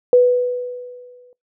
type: tone with exponential decay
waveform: sine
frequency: 494.1 Hz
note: B4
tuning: 1 cent sharp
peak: -6 dBFS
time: 0.13-1.33 s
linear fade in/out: 1 ms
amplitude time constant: 260 ms
effects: noise-tail reverb RT60 0.2 s tail -24 dB re dry